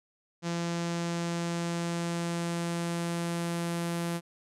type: tone with low-pass filter sweep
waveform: sawtooth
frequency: 170.4 Hz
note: F3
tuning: 42 cents flat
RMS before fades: -32 dBFS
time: 0.42-4.21 s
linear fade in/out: 50 ms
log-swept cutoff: 6700 to 11000 Hz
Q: 1.6
effects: none